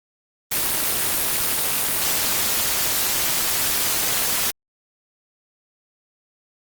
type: noise with amplitude modulation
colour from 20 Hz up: white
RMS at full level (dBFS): -18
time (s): 0.51-4.51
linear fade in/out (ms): 10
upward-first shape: sine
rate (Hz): 294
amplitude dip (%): 75
effects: Opus 32 kbps